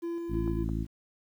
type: tone with tremolo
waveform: triangle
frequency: 338.9 Hz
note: E4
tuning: 48 cents sharp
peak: -29 dBFS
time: 0.02-0.65 s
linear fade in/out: 20 ms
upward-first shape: square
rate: 3.1 Hz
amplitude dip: 25%
type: harmonic tone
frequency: 55 Hz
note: A1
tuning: in tune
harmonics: 1 / 2 / 3 / 4 / 5 / 6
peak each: -32 / -35 / -37 / -38 / -39 / -40 dBFS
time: 0.28-0.87 s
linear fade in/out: 50 ms
type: clicks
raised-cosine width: 1 ms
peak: -32 dBFS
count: 2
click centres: 0.477 / 0.691 s
effects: 10-bit